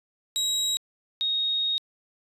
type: tone pair in turn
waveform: 30% pulse / sine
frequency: 3835 / 3739 Hz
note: A#7 / A#7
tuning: +48 / +4 cents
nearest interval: unison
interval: 44 cents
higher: first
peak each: -21 / -23 dBFS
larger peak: first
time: 0.36-0.77 / 1.21-1.78 s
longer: second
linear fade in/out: 0 ms
effects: resampled to 32000 Hz